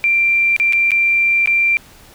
sine tone with dropouts, 2363 Hz, D7, 10 cents sharp, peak -11 dBFS, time 0.04-1.77 s, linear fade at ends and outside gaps 0 ms, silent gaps 0.564-0.599 / 0.725-0.732 / 0.907-0.917 / 1.459-1.474 s, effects pink hiss -44 dBFS RMS until 2.14 s

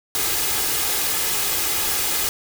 white noise with comb filter, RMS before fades -22 dBFS, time 0.15-2.29 s, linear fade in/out 0 ms, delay 2.4 ms, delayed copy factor +0.5, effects none

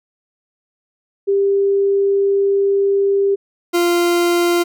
sine / 40% pulse tone pair in turn, 396.5 / 347 Hz, G4 / F4, +20 / -11 cents, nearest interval major second, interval 231 cents, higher first, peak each -12 dBFS, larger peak neither, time 1.27-3.36 / 3.73-4.64 s, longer first, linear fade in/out 20 ms, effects none

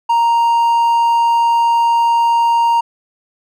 triangle tone, 932.3 Hz, A#5, in tune, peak -8 dBFS, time 0.09-2.81 s, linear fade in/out 10 ms, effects none

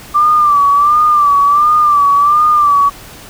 sine tone with vibrato, 1174.7 Hz, D6, in tune, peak -6 dBFS, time 0.14-2.9 s, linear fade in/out 20 ms, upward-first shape sine, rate 1.4 Hz, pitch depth 68 cents each way, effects pink hiss -34 dBFS RMS until 3.29 s

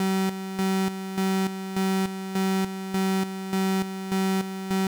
35% pulse tone with tremolo, 190.9 Hz, G3, 46 cents flat, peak -20 dBFS, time 0-4.87 s, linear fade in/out 2 ms, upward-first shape square, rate 1.7 Hz, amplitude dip 65%, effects none

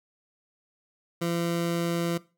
20% pulse tone, 170 Hz, F3, 46 cents flat, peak -21 dBFS, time 1.21-2.18 s, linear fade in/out 10 ms, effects noise-tail reverb RT60 0.3 s tail -19 dB re dry

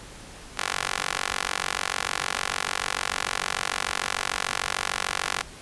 15% pulse tone with high-pass filter, 46.71 Hz, F#1, 17 cents sharp, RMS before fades -29 dBFS, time 0.57-5.43 s, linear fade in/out 10 ms, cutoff 1200 Hz, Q 0.9, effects pink hiss -44 dBFS RMS until 5.61 s + resampled to 24000 Hz

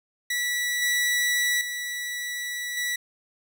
sawtooth tone with level steps, 1951 Hz, B6, 22 cents flat, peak -21 / -18 / -26 / -22 dBFS, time 0.3-2.96 s, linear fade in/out 5 ms, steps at 0.82 / 1.61 / 2.77 s, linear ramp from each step 2 ms, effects none

